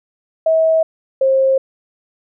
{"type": "tone pair in turn", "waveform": "sine", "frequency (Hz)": [644, 533.1], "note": ["E5", "C5"], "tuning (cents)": [-41, 32], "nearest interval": "minor third", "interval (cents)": 327, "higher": "first", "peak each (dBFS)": [-10, -10], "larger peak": "neither", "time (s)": [[0.46, 0.83], [1.21, 1.58]], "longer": "neither", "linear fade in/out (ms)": 5, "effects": []}